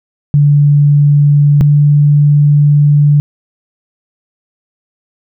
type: tone pair in turn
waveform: sine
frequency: 145.2 / 146.29 Hz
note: D3 / D3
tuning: -19 / -6 cents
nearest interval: unison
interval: 13 cents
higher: second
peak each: -4 dBFS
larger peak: neither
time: 0.34-1.61 / 1.61-3.2 s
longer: second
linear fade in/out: 0 ms
effects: none